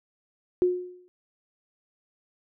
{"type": "tone with exponential decay", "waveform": "sine", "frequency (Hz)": 360.6, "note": "F#4", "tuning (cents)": -45, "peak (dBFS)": -16, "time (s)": [0.62, 1.08], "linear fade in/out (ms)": 0, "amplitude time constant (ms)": 98, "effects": []}